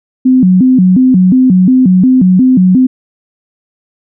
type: tone with vibrato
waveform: sine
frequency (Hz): 217.6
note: A3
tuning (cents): -19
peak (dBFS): -3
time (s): 0.25-2.87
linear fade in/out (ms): 10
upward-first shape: square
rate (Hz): 2.8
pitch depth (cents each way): 290
effects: none